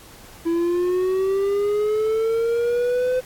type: linear sweep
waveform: triangle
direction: up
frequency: 331.5 to 511 Hz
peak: -16 dBFS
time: 0.45-3.21 s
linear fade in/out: 20 ms
effects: pink hiss -45 dBFS RMS until 3.25 s + AAC 64 kbps